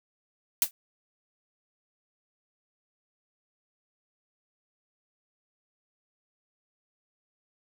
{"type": "noise with exponential decay", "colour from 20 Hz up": "blue", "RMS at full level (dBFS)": -18, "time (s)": [0.62, 0.71], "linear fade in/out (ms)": 1, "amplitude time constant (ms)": 18, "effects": []}